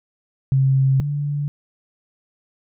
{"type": "tone pair in turn", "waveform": "sine", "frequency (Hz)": [134.2, 144.91], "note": ["C3", "D3"], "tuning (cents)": [44, -23], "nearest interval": "minor second", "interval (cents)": 133, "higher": "second", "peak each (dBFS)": [-13, -20], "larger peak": "first", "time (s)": [[0.52, 1], [1, 1.48]], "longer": "neither", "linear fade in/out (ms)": 0, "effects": []}